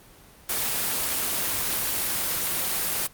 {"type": "noise", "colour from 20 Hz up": "white", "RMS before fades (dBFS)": -26, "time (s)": [0.49, 3.07], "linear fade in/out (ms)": 5, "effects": ["pink hiss -51 dBFS RMS until 3.13 s", "Opus 24 kbps"]}